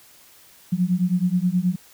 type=beating tone pair; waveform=sine; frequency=175.6 / 185 Hz; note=F3 / F#3; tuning=+10 / 0 cents; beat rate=9.4 Hz; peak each=-21 dBFS; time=0.72-1.76 s; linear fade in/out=10 ms; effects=white hiss -51 dBFS RMS until 1.93 s